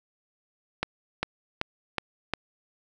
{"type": "accelerating click train", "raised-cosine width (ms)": 0.3, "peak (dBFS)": -10, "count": 5, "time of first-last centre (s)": [0.83, 2.337], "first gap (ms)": 400, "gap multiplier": 0.96, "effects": []}